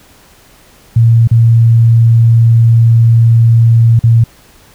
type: tone with dropouts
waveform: sine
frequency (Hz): 115.3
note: A#2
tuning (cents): -19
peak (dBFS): -3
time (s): 0.96-4.24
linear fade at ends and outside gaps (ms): 5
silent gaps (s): 1.275-1.312 / 3.993-4.037
effects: pink hiss -43 dBFS RMS until 4.74 s